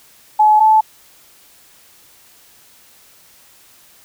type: tone pair in turn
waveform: sine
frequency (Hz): 854 / 870.4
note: G#5 / A5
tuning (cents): +48 / -19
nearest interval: unison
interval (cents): 33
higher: second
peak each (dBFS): -7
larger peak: neither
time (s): 0.39-0.6 / 0.6-0.81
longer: neither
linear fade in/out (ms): 10
effects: white hiss -48 dBFS RMS until 4.04 s